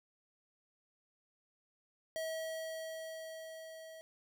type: tone with level ramp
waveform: square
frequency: 643 Hz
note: E5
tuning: 43 cents flat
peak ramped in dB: -37 to -50 dBFS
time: 2.16-4.01 s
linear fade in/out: 0 ms
effects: none